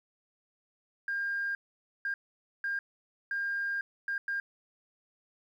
sine tone bursts at uneven times, 1606 Hz, G6, 41 cents sharp, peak -29 dBFS, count 6, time 1.08-1.55 / 2.05-2.14 / 2.64-2.79 / 3.31-3.81 / 4.08-4.18 / 4.28-4.4 s, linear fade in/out 2 ms, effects tanh soft clip ceiling -25 dBFS + 11-bit

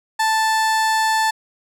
30% pulse tone, 880 Hz, A5, in tune, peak -13 dBFS, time 0.19-1.31 s, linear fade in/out 10 ms, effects low-pass 12000 Hz 12 dB/octave

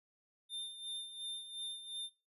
square tone with tremolo, 3604 Hz, A7, 41 cents sharp, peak -40 dBFS, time 0.49-2.1 s, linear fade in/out 50 ms, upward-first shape sine, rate 2.8 Hz, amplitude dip 65%, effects noise-tail reverb RT60 0.3 s tail -19 dB re dry + resampled to 32000 Hz

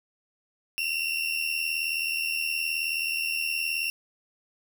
35% pulse tone pair together, 2688 / 2767 Hz, E7 / F7, +33 / -17 cents, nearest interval minor second, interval 50 cents, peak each -28 dBFS, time 0.78-3.9 s, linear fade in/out 0 ms, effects none

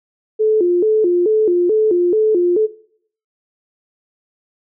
sine tone with vibrato, 390.9 Hz, G4, 5 cents flat, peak -11 dBFS, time 0.39-2.67 s, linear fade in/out 20 ms, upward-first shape square, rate 2.3 Hz, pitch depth 180 cents each way, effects noise-tail reverb RT60 0.6 s tail -19 dB re dry

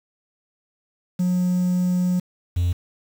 triangle tone pair in turn, 180.4 / 87.73 Hz, F#3 / F2, -44 / +8 cents, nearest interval octave, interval 1248 cents, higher first, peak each -15 dBFS, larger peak neither, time 1.19-2.2 / 2.56-2.73 s, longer first, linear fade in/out 10 ms, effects tanh soft clip ceiling -12 dBFS + 7-bit

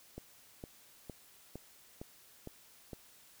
click train, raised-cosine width 2 ms, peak -30 dBFS, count 7, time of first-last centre 0.18-2.932 s, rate 2.18 Hz, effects white hiss -61 dBFS RMS until 3.4 s

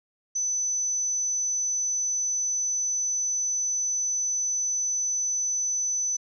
sine tone, 6020 Hz, F#8, 29 cents sharp, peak -24 dBFS, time 0.35-6.17 s, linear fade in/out 10 ms, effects none

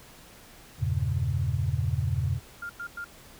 sine chord, E diminished seventh, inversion none, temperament equal with one note detuned, 82.41 / 98 / 117.83 / 138.59 Hz, E2 / G2 / Bb2 / Db3, 0 / 0 / +19 / 0 cents, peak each -30 dBFS, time 0.78-2.4 s, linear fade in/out 50 ms
sine tone bursts, 1402 Hz, F6, 6 cents sharp, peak -33 dBFS, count 3, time 2.62-3.045 s, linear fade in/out 5 ms, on 75 ms, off 100 ms
effects pink hiss -51 dBFS RMS until 3.39 s

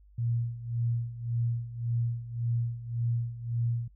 sine tone with tremolo, 117.7 Hz, A#2, 17 cents sharp, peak -25 dBFS, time 0.18-3.88 s, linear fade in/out 5 ms, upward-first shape sine, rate 1.8 Hz, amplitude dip 80%, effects noise-tail reverb RT60 0.1 s tail -22 dB re dry + added 50 Hz sine -54 dBFS peak until 3.95 s

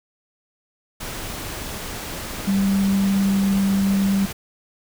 sine tone in noise, 196 Hz, G3, in tune, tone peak -16 dBFS, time 2.47-4.26 s, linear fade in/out 10 ms, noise pink, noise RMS -31 dBFS, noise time 1-4.33 s, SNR +12 dB, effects none

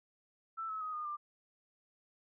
sine tone with pitch steps, 1327 / 1291.5 / 1256.9 / 1223.2 / 1190.4 Hz, E6 / E6 / D#6 / D#6 / D6, +11 / -36 / +17 / -30 / +23 cents, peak -37 dBFS, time 0.57-1.17 s, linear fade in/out 20 ms, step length 120 ms, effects none

